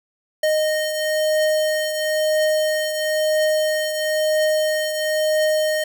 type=beating tone pair; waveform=square; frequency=618 / 619 Hz; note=D#5 / D#5; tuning=-12 / -9 cents; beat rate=1 Hz; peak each=-19 / -27 dBFS; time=0.43-5.84 s; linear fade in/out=5 ms; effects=none